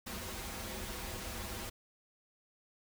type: noise with comb filter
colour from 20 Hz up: pink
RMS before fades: -42 dBFS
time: 0.06-1.7 s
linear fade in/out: 10 ms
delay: 6.9 ms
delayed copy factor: -0.85
effects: none